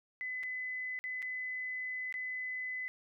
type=tone with dropouts; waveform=sine; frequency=2014 Hz; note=B6; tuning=33 cents sharp; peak=-36 dBFS; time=0.21-2.88 s; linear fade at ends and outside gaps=0 ms; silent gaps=0.431-0.435 / 0.99-1.04 / 1.221-1.226 / 2.125-2.141 s; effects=none